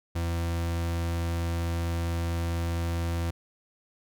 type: tone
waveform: 40% pulse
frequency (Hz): 84.5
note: E2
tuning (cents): +43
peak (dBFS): -26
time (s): 0.15-3.31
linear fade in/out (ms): 10
effects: none